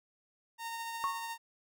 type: tone with tremolo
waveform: sawtooth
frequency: 920 Hz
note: A#5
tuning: 23 cents flat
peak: -33 dBFS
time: 0.58-1.38 s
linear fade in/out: 50 ms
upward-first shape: triangle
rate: 14 Hz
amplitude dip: 30%
type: tone with exponential decay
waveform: sine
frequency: 1100 Hz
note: C#6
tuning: 14 cents flat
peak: -27 dBFS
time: 1.04-1.36 s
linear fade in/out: 0 ms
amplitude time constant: 68 ms
effects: none